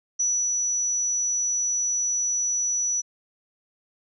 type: tone with ADSR envelope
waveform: sine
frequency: 5910 Hz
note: F#8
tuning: 3 cents flat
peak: -20 dBFS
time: 0.19-3.02 s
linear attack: 12 ms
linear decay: 290 ms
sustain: -2 dB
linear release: 24 ms
effects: none